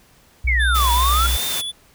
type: tone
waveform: sine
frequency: 62 Hz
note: B1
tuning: 7 cents sharp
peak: -17 dBFS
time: 0.44-1.37 s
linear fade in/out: 10 ms
type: exponential two-way sweep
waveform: sine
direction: down then up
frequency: 2297 to 938 to 1410 Hz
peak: -17 dBFS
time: 0.47-1.27 s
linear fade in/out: 10 ms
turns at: 0.92 s
type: tone with vibrato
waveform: square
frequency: 3522 Hz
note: A7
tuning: 1 cent sharp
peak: -25 dBFS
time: 0.59-1.72 s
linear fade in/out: 20 ms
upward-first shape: triangle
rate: 2.6 Hz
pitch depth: 59 cents each way
type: noise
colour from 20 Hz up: white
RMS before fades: -25 dBFS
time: 0.74-1.62 s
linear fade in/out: 20 ms
effects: pink hiss -53 dBFS RMS until 1.94 s